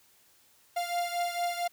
45% pulse beating tone pair, 697 / 701.4 Hz, F5 / F5, -4 / +7 cents, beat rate 4.4 Hz, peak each -31 / -34 dBFS, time 0.76-1.68 s, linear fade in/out 10 ms, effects white hiss -63 dBFS RMS until 1.72 s

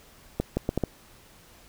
accelerating click train, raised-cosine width 2 ms, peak -11 dBFS, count 5, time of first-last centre 0.4-0.837 s, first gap 170 ms, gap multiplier 0.71, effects pink hiss -54 dBFS RMS until 1.68 s

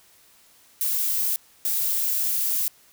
violet noise bursts at uneven times, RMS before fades -24 dBFS, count 2, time 0.81-1.36 / 1.65-2.68 s, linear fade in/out 0 ms, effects white hiss -56 dBFS RMS until 2.92 s

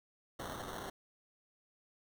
violet noise with sample-and-hold, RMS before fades -44 dBFS, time 0.39-0.9 s, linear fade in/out 5 ms, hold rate 2450 Hz, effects none

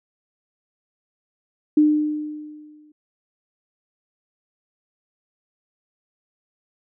sine tone with exponential decay, 302 Hz, D4, 48 cents sharp, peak -10 dBFS, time 1.77-2.92 s, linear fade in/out 5 ms, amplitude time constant 250 ms, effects none

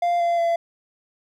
triangle tone with pitch steps, 696 / 686.8 / 677.8 Hz, F5 / F5 / E5, -6 / -29 / +48 cents, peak -16 dBFS, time 0.02-0.56 s, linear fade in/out 5 ms, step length 180 ms, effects none

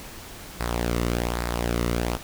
sawtooth tone with flanger, 59 Hz, A#1, 22 cents sharp, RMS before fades -26 dBFS, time 0.6-2.17 s, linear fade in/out 5 ms, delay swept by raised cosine 0.31 to 1.25 ms, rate 1.2 Hz, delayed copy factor -0.6, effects pink hiss -41 dBFS RMS until 2.23 s

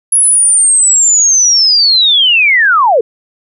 sine linear sweep, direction down, 10548 to 415.5 Hz, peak -5 dBFS, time 0.12-3.01 s, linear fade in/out 5 ms, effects none

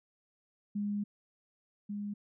sine tone pair in turn, 205.2 / 205.2 Hz, G#3 / G#3, -21 / -21 cents, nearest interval unison, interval 0 cents, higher neither, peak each -31 / -35 dBFS, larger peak first, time 0.75-1.04 / 1.89-2.14 s, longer first, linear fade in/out 10 ms, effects none

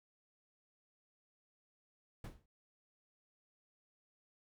brown noise with exponential decay, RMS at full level -40 dBFS, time 2.24-2.46 s, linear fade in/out 5 ms, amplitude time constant 46 ms, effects none

